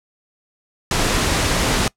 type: noise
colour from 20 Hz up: pink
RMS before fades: -18 dBFS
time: 0.91-1.88 s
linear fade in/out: 2 ms
effects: noise-tail reverb RT60 0.1 s tail -23 dB re dry + low-pass 9000 Hz 12 dB/octave